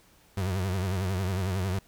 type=tone with vibrato; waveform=35% pulse; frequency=93.9 Hz; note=F#2; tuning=26 cents sharp; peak=-25 dBFS; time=0.37-1.79 s; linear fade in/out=5 ms; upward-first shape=triangle; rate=11 Hz; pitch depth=120 cents each way; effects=pink hiss -60 dBFS RMS until 1.87 s